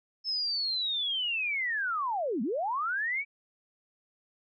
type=linear two-way sweep; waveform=sine; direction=down then up; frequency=5274 to 195.4 to 2325 Hz; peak=-28 dBFS; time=0.24-3.25 s; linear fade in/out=50 ms; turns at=2.42 s; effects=none

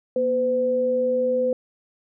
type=tone pair together; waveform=sine; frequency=240 / 508.5 Hz; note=B3 / C5; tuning=-49 / -50 cents; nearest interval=octave + minor second; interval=1299 cents; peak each=-29 / -19 dBFS; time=0.16-1.53 s; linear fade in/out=2 ms; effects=none

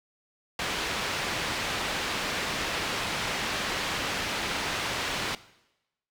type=low-pass noise; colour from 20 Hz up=white; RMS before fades=-31 dBFS; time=0.59-5.35 s; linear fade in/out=2 ms; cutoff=3300 Hz; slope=12 dB/octave; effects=noise-tail reverb RT60 0.9 s tail -18 dB re dry

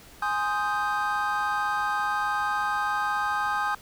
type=chord; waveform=triangle; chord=Ab major seventh; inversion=none; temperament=equal; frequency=830.6 / 1046.5 / 1244.5 / 1568 Hz; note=Ab5 / C6 / Eb6 / G6; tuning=0 / 0 / 0 / 0 cents; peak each=-27 / -32 / -27 / -28 dBFS; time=0.22-3.75 s; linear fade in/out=5 ms; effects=pink hiss -50 dBFS RMS until 3.81 s

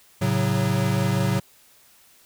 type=chord; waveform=square; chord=F# minor; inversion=first; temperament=equal with one note detuned; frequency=110 / 135.97 / 185 Hz; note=A2 / C#3 / F#3; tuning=0 / -33 / 0 cents; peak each=-25 dBFS; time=0.21-1.4 s; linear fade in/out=10 ms; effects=white hiss -55 dBFS RMS until 2.25 s

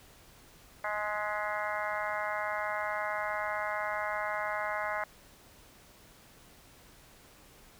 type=harmonic tone with a mistuned harmonic; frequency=209.7 Hz; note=G#3; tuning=17 cents sharp; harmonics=3 / 4 / 5 / 6 / 7 / 8 / 9 / 10; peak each=-37 / -38 / -39 / -40 / -40 / -41 / -42 / -42 dBFS; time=0.84-5.04 s; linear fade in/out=2 ms; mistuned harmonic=9; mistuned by=+41 cents; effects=pink hiss -57 dBFS RMS until 7.79 s

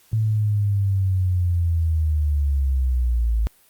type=linear sweep; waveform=sine; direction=down; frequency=111.1 to 53.7 Hz; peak=-17 dBFS; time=0.13-3.47 s; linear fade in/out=0 ms; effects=white hiss -56 dBFS RMS until 3.69 s + Opus 48 kbps

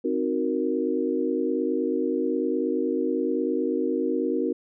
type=chord; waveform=sine; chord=C half-diminished seventh; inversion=none; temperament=equal; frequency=261.6 / 311.1 / 370 / 466.2 Hz; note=C4 / Eb4 / Gb4 / Bb4; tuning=0 / 0 / 0 / 0 cents; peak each=-28 dBFS; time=0.04-4.53 s; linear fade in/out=10 ms; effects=none

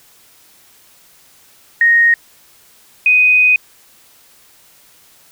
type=tone pair in turn; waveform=sine; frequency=1864.7 / 2497 Hz; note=A#6 / D#7; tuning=0 / +6 cents; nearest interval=perfect fourth; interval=506 cents; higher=second; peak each=-7 dBFS; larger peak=neither; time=1.81-2.14 / 3.06-3.56 s; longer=second; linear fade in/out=2 ms; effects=white hiss -48 dBFS RMS until 5.31 s

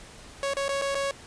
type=tone with dropouts; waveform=sawtooth; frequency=554.4 Hz; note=C#5; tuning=in tune; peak=-22 dBFS; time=0.43-1.11 s; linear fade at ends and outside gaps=1 ms; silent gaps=0.536-0.568 / 0.682-0.691 / 0.815-0.82 / 0.946-0.952 s; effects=pink hiss -47 dBFS RMS until 1.26 s + resampled to 22050 Hz

